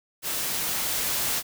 white noise with level ramp, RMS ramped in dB -29 to -26 dBFS, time 0.22-1.43 s, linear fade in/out 50 ms, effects none

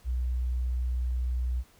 sine tone, 61.9 Hz, B1, 5 cents sharp, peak -26 dBFS, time 0.04-1.64 s, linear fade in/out 50 ms, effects pink hiss -60 dBFS RMS until 1.79 s

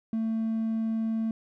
triangle tone, 223.4 Hz, A3, 27 cents sharp, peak -23 dBFS, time 0.13-1.31 s, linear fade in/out 2 ms, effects tanh soft clip ceiling -20 dBFS

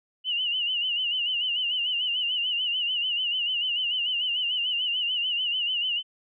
sine tone with vibrato, 2915 Hz, F#7, 26 cents flat, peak -24 dBFS, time 0.24-6.03 s, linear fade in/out 50 ms, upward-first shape sine, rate 6.8 Hz, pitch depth 86 cents each way, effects none

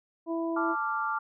harmonic tone, 331.1 Hz, E4, 8 cents sharp, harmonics 1 / 2 / 3, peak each -29 / -35 / -39 dBFS, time 0.26-0.76 s, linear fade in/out 50 ms
sine chord, D minor, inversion second, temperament equal with one note detuned, 880 / 1174.7 / 1389.7 Hz, A5 / D6 / F6, 0 / 0 / -9 cents, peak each -33 / -31 / -32 dBFS, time 0.56-1.19 s, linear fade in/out 10 ms
effects none

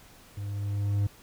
triangle tone with level ramp, 101.4 Hz, G#2, 41 cents flat, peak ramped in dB -31 to -20 dBFS, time 0.37-1.07 s, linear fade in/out 5 ms, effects pink hiss -54 dBFS RMS until 1.22 s

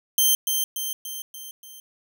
5% pulse tone with echo, 3136 Hz, G7, in tune, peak -8 dBFS, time 0.18-0.35 s, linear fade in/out 2 ms, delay 290 ms, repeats 5, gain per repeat -5 dB, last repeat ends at 1.8 s, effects none

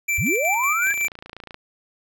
square tone with tremolo, 2339 Hz, D7, 8 cents flat, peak -20 dBFS, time 0.08-1.08 s, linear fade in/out 10 ms, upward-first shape square, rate 5.4 Hz, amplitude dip 35%
sine linear sweep, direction up, 58.27 to 1685 Hz, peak -21 dBFS, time 0.18-0.93 s, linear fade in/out 5 ms
click train, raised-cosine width 0.3 ms, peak -21 dBFS, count 20, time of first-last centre 0.87-1.544 s, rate 28.2 Hz
effects none

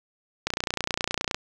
click train, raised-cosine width 0.2 ms, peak -8 dBFS, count 27, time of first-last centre 0.47-1.345 s, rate 29.7 Hz, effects none

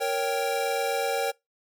square chord, G diminished, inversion first, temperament equal, 466.2 / 554.4 / 784 Hz, Bb4 / Db5 / G5, 0 / 0 / 0 cents, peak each -30 dBFS, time 0-1.32 s, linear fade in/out 20 ms, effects noise-tail reverb RT60 0.2 s tail -24 dB re dry

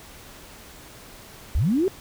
sine linear sweep, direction up, 46.25 to 402 Hz, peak -18 dBFS, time 1.55-1.88 s, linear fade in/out 0 ms, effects pink hiss -45 dBFS RMS until 2 s

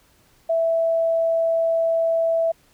sine tone, 659.3 Hz, E5, in tune, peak -17 dBFS, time 0.49-2.52 s, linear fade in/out 10 ms, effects pink hiss -58 dBFS RMS until 2.73 s

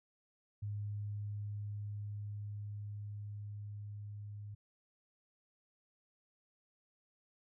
sine tone with level ramp, 103.4 Hz, G#2, 7 cents flat, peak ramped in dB -37 to -44 dBFS, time 0.62-4.55 s, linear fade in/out 10 ms, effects none

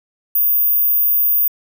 sine tone, 14917 Hz, A#9, in tune, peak -9 dBFS, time 0.35-1.48 s, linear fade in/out 5 ms, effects tanh soft clip ceiling -11 dBFS

